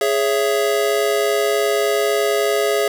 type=chord; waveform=square; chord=C# minor; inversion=second; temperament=just; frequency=415.8 / 554.4 / 665.2 Hz; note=G#4 / C#5 / E5; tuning=+2 / 0 / +16 cents; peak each=-19 / -23 / -22 dBFS; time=0.01-2.88 s; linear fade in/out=2 ms; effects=none